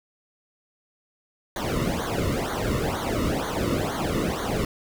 brown noise with flanger, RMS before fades -26 dBFS, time 1.56-4.65 s, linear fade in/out 2 ms, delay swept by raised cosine 0.38 to 1.27 ms, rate 2.1 Hz, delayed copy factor -1, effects none

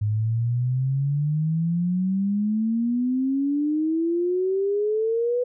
sine exponential sweep, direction up, 103.6 to 497.7 Hz, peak -20 dBFS, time 0.01-5.44 s, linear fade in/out 10 ms, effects none

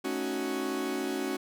40% pulse chord, D# half-diminished seventh, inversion second, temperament equal, 220 / 277.2 / 311.1 / 370 Hz, A3 / C#4 / D#4 / F#4, 0 / 0 / 0 / 0 cents, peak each -39 / -33 / -38 / -33 dBFS, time 0.04-1.37 s, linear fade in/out 10 ms, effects none

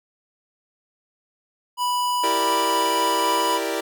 square tone, 985 Hz, B5, 5 cents flat, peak -21 dBFS, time 1.77-3.6 s, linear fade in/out 50 ms
sawtooth chord, E half-diminished seventh, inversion none, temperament equal, 329.6 / 392 / 466.2 / 587.3 Hz, E4 / G4 / Bb4 / D5, 0 / 0 / 0 / 0 cents, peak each -25 dBFS, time 2.23-3.81 s, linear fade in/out 10 ms
effects none

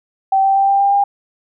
sine tone with pitch steps, 774 / 779.8 / 785.7 / 791.6 / 797.6 / 803.6 Hz, G5 / G5 / G5 / G5 / G5 / G5, -22 / -9 / +4 / +17 / +30 / +43 cents, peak -10 dBFS, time 0.32-1.04 s, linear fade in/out 5 ms, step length 120 ms, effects none

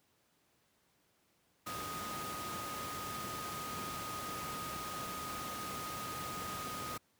sine tone in noise, 1244.5 Hz, D#6, in tune, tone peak -42 dBFS, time 1.66-6.98 s, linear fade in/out 10 ms, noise pink, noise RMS -43 dBFS, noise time 1.66-6.98 s, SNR -2 dB, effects pink hiss -73 dBFS RMS until 7.19 s + high-pass 100 Hz 12 dB/octave

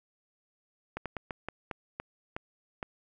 slowing click train, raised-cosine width 0.5 ms, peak -20 dBFS, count 9, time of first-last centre 0.97-2.828 s, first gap 87 ms, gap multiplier 1.27, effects none

